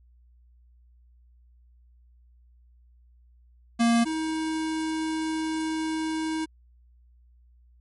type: tone pair in turn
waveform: square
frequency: 233.1 / 317.2 Hz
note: A#3 / D#4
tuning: 0 / +33 cents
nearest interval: perfect fourth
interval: 533 cents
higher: second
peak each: -19 / -27 dBFS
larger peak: first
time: 3.79-4.05 / 4.05-6.46 s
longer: second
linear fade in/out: 20 ms
effects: added 60 Hz sine -54 dBFS peak until 7.8 s + MP3 48 kbps